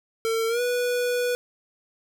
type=tone with pitch glide; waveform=square; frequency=452 to 490.1 Hz; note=A4 to B4; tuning=+47 to -13 cents; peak=-23 dBFS; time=0.25-1.35 s; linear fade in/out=0 ms; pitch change=+140 cents; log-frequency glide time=0.48-0.61 s; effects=none